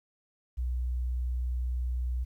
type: tone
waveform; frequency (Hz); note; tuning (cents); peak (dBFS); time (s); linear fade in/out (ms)
sine; 61.8; B1; +2; -27; 0.57-2.25; 20
effects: tanh soft clip ceiling -24 dBFS + 11-bit